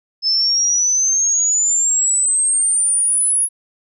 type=exponential sweep; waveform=sine; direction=up; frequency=5200 to 10548 Hz; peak=-13 dBFS; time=0.22-3.49 s; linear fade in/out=50 ms; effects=none